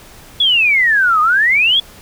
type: exponential two-way sweep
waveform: sine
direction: down then up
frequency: 3449 to 1207 to 3449 Hz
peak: -9 dBFS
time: 0.4-1.8 s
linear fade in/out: 5 ms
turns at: 1.21 s
effects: pink hiss -40 dBFS RMS until 2.01 s